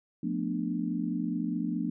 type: chord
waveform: sine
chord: B half-diminished seventh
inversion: second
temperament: just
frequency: 177.8 / 222.2 / 246.9 / 296.3 Hz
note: F3 / A3 / B3 / D4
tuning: +31 / +17 / 0 / +15 cents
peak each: -34 dBFS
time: 0.23-1.9 s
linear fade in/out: 5 ms
effects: none